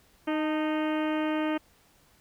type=harmonic tone with a mistuned harmonic; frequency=309.4 Hz; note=D#4; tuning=10 cents flat; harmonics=1 / 2 / 3 / 4 / 5 / 6 / 7 / 8 / 9 / 10; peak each=-27 / -33 / -37 / -39 / -41 / -43 / -44 / -45 / -46 / -47 dBFS; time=0.27-1.58 s; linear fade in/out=10 ms; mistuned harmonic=3; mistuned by=-44 cents; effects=pink hiss -62 dBFS RMS until 2.2 s